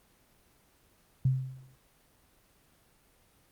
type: tone with exponential decay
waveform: sine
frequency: 130.81 Hz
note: C3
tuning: in tune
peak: -20 dBFS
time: 1.25-1.76 s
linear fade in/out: 5 ms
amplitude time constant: 110 ms
effects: pink hiss -65 dBFS RMS until 3.51 s + Opus 24 kbps